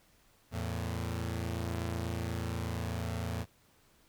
sawtooth tone pair together, 84.43 / 112.7 Hz, E2 / A2, +42 / +42 cents, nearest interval perfect fourth, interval 500 cents, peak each -32 / -33 dBFS, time 0.51-3.46 s, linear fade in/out 50 ms, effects pink hiss -66 dBFS RMS until 4.08 s

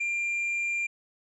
triangle tone, 2387 Hz, D7, 28 cents sharp, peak -25 dBFS, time 0-0.87 s, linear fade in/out 10 ms, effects resampled to 22050 Hz

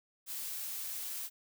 blue noise, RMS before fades -40 dBFS, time 0.26-1.3 s, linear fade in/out 50 ms, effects none

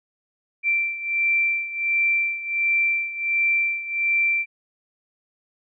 sine beating tone pair, 2349 / 2350.4 Hz, D7 / D7, 0 / +1 cents, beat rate 1.4 Hz, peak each -21 / -25 dBFS, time 0.63-4.46 s, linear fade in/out 50 ms, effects none

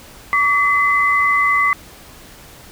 sine tone pair together, 1139.9 / 2031 Hz, C#6 / B6, +48 / +48 cents, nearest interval minor seventh, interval 1000 cents, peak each -15 dBFS, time 0.33-1.73 s, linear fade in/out 0 ms, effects pink hiss -41 dBFS RMS until 2.71 s

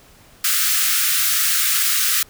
white high-pass noise, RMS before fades -18 dBFS, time 0.44-2.23 s, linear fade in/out 5 ms, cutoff 1200 Hz, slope 96 dB/octave, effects pink hiss -49 dBFS RMS until 2.29 s

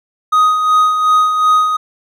triangle tone with tremolo, 1250 Hz, D#6, 8 cents sharp, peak -5 dBFS, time 0.32-1.77 s, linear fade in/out 10 ms, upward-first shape sine, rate 2.7 Hz, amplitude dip 50%, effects none

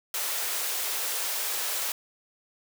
white high-pass noise, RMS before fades -30 dBFS, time 0.14-1.92 s, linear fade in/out 2 ms, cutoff 410 Hz, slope 24 dB/octave, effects none

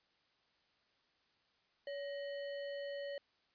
sine tone with sample-and-hold, 565 Hz, C#5, 33 cents sharp, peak -40 dBFS, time 1.87-3.18 s, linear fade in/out 2 ms, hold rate 2450 Hz, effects white hiss -75 dBFS RMS until 3.54 s + resampled to 11025 Hz

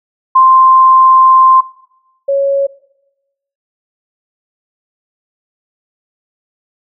sine tone pair in turn, 1046 / 554.1 Hz, C6 / C#5, -1 / -1 cents, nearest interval major seventh, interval 1100 cents, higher first, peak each -3 / -9 dBFS, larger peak first, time 0.35-1.61 / 2.28-2.67 s, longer first, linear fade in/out 10 ms, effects noise-tail reverb RT60 0.9 s tail -20 dB re dry

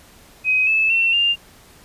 sine tone with pitch steps, 2523 / 2612 / 2704 / 2799 Hz, D#7 / E7 / E7 / F7, +23 / -17 / +43 / +3 cents, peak -14 dBFS, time 0.44-1.36 s, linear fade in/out 50 ms, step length 230 ms, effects pink hiss -48 dBFS RMS until 1.84 s + resampled to 32000 Hz

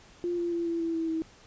sine tone with pitch steps, 349.2 / 344.6 / 340 / 335.6 / 331.1 / 326.8 / 322.4 Hz, F4 / F4 / F4 / E4 / E4 / E4 / E4, 0 / -23 / -46 / +31 / +8 / -15 / -38 cents, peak -27 dBFS, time 0.24-1.22 s, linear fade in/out 0 ms, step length 140 ms, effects pink hiss -55 dBFS RMS until 1.46 s + resampled to 16000 Hz

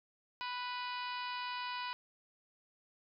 harmonic tone, 493.9 Hz, B4, in tune, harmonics 2 / 3 / 4 / 5 / 6 / 7 / 8 / 9 / 10, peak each -40 / -47 / -50 / -47 / -48 / -58 / -50 / -53 / -53 dBFS, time 0.41-1.93 s, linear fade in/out 0 ms, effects none

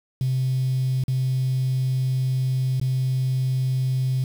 triangle tone with dropouts, 130 Hz, C3, 11 cents flat, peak -16 dBFS, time 0.21-4.24 s, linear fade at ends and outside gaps 2 ms, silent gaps 1.038-1.081 / 2.799-2.813 s, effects tanh soft clip ceiling -17 dBFS + 7-bit

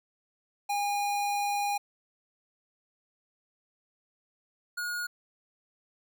square tone pair in turn, 815 / 1440.9 Hz, G#5 / F#6, -33 / -46 cents, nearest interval minor seventh, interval 987 cents, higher second, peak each -28 / -32 dBFS, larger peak first, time 0.69-1.78 / 4.77-5.07 s, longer first, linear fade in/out 10 ms, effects none

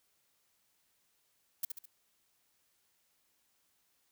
violet noise with echo, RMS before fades -33 dBFS, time 1.63-1.65 s, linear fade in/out 5 ms, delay 69 ms, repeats 3, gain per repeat -6 dB, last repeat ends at 1.857 s, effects white hiss -75 dBFS RMS until 4.11 s

